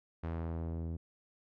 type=tone with low-pass filter sweep; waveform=sawtooth; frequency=82.5 Hz; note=E2; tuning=2 cents sharp; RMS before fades=-38 dBFS; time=0.23-0.97 s; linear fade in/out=10 ms; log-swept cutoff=1900 to 310 Hz; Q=0.7; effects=none